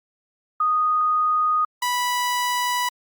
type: tone pair in turn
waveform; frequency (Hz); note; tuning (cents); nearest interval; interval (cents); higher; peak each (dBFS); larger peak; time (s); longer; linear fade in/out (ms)
sine / sawtooth; 1240 / 984.2; D#6 / B5; -6 / -6; major third; 400; first; -17; neither; 0.6-1.65 / 1.82-2.89; second; 5
effects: Opus 48 kbps